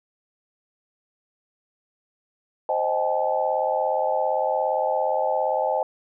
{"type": "chord", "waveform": "sine", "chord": "A half-diminished seventh", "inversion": "first", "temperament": "equal with one note detuned", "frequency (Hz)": [523.3, 622.3, 784, 861.4], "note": ["C5", "Eb5", "G5", "A5"], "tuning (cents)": [0, 0, 0, -37], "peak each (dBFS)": [-26, -25, -27, -26], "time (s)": [2.69, 5.83], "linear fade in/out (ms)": 2, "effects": []}